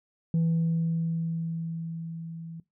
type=tone with level ramp; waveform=sine; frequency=164.81 Hz; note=E3; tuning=in tune; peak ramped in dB=-19 to -38 dBFS; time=0.34-2.6 s; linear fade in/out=2 ms; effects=noise-tail reverb RT60 0.2 s tail -20 dB re dry + tanh soft clip ceiling -20 dBFS